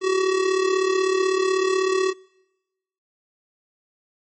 square tone with amplitude modulation, 377.9 Hz, F#4, 37 cents sharp, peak -16 dBFS, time 0.01-2.14 s, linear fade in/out 50 ms, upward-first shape sine, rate 36.1 Hz, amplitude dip 60%, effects noise-tail reverb RT60 1.0 s tail -26 dB re dry + MP3 32 kbps

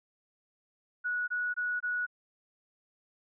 sine tone bursts, 1465 Hz, F#6, 18 cents flat, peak -29 dBFS, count 4, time 1.04-2.066 s, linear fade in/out 20 ms, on 240 ms, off 22 ms, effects none

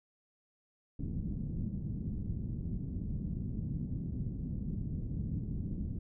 white low-pass noise, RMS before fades -37 dBFS, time 0.99-5.99 s, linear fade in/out 5 ms, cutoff 210 Hz, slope 24 dB/octave, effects none

